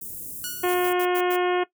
white band-stop noise, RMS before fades -36 dBFS, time 0.01-0.93 s, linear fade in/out 5 ms, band 390 to 8800 Hz, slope 24 dB/octave
5% pulse tone with exponential decay, 1462 Hz, F#6, 21 cents flat, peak -17 dBFS, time 0.44-1 s, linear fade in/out 1 ms, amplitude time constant 120 ms
harmonic tone, 359.2 Hz, F4, 49 cents sharp, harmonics 1 / 2 / 3 / 4 / 5 / 6 / 7 / 8 / 9, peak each -21 / -27 / -31 / -33 / -35 / -37 / -38 / -39 / -40 dBFS, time 0.63-1.64 s, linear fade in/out 10 ms
violet noise bursts, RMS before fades -34 dBFS, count 5, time 0.68-1.365 s, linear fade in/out 10 ms, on 65 ms, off 90 ms
effects noise-tail reverb RT60 0.1 s tail -18 dB re dry

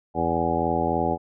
harmonic tone, 83.4 Hz, E2, 21 cents sharp, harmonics 1 / 2 / 3 / 4 / 5 / 6 / 7 / 9 / 10, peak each -33 / -31 / -30 / -30 / -30 / -31 / -30 / -27 / -28 dBFS, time 0.14-1.18 s, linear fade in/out 50 ms, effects none

